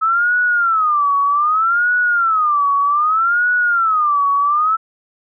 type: tone with vibrato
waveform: sine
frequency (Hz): 1285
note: E6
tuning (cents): -45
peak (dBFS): -12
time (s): 0.01-4.77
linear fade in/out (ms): 20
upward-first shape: sine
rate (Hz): 0.64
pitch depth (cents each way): 230
effects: none